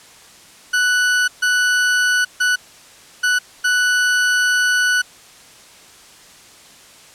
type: tone bursts at uneven times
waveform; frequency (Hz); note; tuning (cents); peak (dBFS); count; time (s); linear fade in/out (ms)
40% pulse; 1483; F#6; +4; -13; 5; 0.73-1.28 / 1.42-2.25 / 2.4-2.56 / 3.23-3.39 / 3.64-5.02; 10
effects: white hiss -44 dBFS RMS until 7.14 s + low-pass 9000 Hz 12 dB/octave